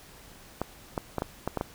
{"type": "clicks", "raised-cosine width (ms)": 1, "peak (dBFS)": -14, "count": 7, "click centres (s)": [0.616, 0.978, 1.183, 1.221, 1.476, 1.573, 1.611], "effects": ["pink hiss -51 dBFS RMS until 1.74 s"]}